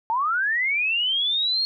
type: linear sweep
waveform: sine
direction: up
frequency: 866 to 4311 Hz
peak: -20 dBFS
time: 0.1-1.65 s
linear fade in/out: 0 ms
effects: none